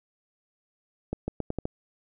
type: accelerating click train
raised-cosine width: 2 ms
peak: -16 dBFS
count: 6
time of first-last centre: 1.13-1.654 s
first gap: 150 ms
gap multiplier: 0.82
effects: none